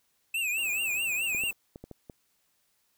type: tone with vibrato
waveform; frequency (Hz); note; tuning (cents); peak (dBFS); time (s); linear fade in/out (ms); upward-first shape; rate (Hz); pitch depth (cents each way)
square; 2599; E7; -25; -28; 0.34-1.51; 5; triangle; 4.7; 150
type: band-stop noise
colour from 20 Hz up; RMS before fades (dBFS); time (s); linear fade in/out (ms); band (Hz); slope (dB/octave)
white; -46; 0.57-1.53; 2; 870 to 16000; 12
type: clicks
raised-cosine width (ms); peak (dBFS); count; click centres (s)
2; -29; 6; 1.348 / 1.437 / 1.759 / 1.84 / 1.913 / 2.098
effects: white hiss -72 dBFS RMS until 2.97 s